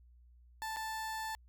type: tone with dropouts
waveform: 30% pulse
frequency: 881 Hz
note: A5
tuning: 2 cents sharp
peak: -35 dBFS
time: 0.62-1.35 s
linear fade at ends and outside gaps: 0 ms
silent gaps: 0.762-0.768 s
effects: added 60 Hz sine -58 dBFS peak until 1.48 s